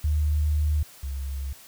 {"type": "tone pair in turn", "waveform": "sine", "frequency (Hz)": [75.3, 67.95], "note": ["D2", "C#2"], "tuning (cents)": [44, -34], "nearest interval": "major second", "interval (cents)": 178, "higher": "first", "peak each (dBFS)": [-20, -28], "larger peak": "first", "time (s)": [[0.04, 0.83], [1.03, 1.53]], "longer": "first", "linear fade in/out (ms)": 5, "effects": ["white hiss -49 dBFS RMS until 1.67 s"]}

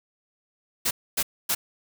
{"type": "noise bursts", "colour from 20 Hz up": "white", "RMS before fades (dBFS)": -24, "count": 3, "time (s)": [0.85, 1.55], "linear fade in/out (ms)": 10, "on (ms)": 60, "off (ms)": 260, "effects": []}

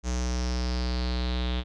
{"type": "tone with low-pass filter sweep", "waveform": "square", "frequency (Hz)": 61.74, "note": "B1", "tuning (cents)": 0, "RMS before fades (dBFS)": -28, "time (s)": [0.03, 1.64], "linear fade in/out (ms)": 50, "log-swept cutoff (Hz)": [6500, 3500], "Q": 5.6, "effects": []}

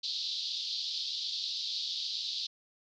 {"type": "band-pass noise", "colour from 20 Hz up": "white", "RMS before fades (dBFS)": -36, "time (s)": [0.03, 2.47], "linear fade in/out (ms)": 10, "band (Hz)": [3500, 4700], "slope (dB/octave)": 48, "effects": []}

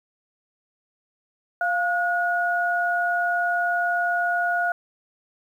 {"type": "tone pair together", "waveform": "sine", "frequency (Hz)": [698.5, 1450.4], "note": ["F5", "F#6"], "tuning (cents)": [0, -35], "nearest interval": "octave + minor second", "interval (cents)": 1265, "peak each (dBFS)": -23, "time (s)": [1.61, 4.72], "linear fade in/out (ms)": 2, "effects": ["9-bit"]}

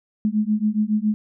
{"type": "beating tone pair", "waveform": "sine", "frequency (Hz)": [209.3, 216.5], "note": ["G#3", "A3"], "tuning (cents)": [14, -28], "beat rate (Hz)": 7.2, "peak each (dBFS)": -21, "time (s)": [0.25, 1.14], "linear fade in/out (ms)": 0, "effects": []}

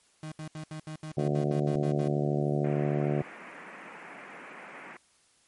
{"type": "tone bursts", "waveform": "35% pulse", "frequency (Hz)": 155.56, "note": "D#3", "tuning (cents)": 0, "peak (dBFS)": -35, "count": 12, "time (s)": [0.23, 2.078], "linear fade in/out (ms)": 2, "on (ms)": 88, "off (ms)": 72}
{"type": "harmonic tone", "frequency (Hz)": 73.2, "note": "D2", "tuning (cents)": -5, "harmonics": [2, 3, 4, 5, 6, 7, 8, 9, 10], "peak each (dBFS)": [-28, -34, -36, -32, -37, -40, -37, -39, -41], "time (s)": [1.17, 3.22], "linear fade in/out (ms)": 5}
{"type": "band-pass noise", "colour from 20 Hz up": "white", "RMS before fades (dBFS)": -46, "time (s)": [2.64, 4.97], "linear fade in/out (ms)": 5, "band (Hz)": [160, 2400], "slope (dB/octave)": 48}
{"effects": ["white hiss -65 dBFS RMS until 5.47 s", "MP3 48 kbps"]}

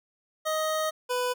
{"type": "tone pair in turn", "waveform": "25% pulse", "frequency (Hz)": [626, 496.9], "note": ["D#5", "B4"], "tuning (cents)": [10, 11], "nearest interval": "major third", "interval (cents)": 399, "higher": "first", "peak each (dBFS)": -22, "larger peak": "neither", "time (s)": [[0.45, 0.91], [1.09, 1.34]], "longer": "first", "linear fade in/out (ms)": 20, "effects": []}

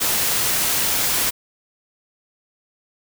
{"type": "noise", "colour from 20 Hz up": "white", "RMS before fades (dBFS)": -20, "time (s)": [0, 1.31], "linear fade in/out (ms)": 20, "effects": []}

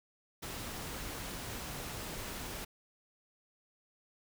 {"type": "noise", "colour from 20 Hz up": "pink", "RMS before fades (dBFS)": -42, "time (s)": [0.42, 2.65], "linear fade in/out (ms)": 10, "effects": []}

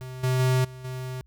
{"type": "tone with level steps", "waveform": "square", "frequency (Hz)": 128.5, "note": "C3", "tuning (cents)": -31, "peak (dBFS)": [-36, -22, -20, -40, -32], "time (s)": [0.01, 1.21], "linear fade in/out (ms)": 0, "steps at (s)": [0.23, 0.39, 0.64, 0.84], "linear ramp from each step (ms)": 10, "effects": ["added 60 Hz sine -55 dBFS peak until 1.26 s"]}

